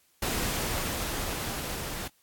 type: noise with level ramp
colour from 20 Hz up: pink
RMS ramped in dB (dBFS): -29 to -36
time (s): 0.22-2.08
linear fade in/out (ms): 5
effects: white hiss -66 dBFS RMS until 2.22 s + AAC 64 kbps